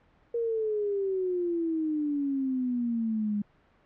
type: exponential sweep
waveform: sine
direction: down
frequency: 472.9 to 203.7 Hz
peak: -26 dBFS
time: 0.34-3.42 s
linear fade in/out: 5 ms
effects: pink hiss -63 dBFS RMS until 3.85 s + low-pass 2000 Hz 12 dB/octave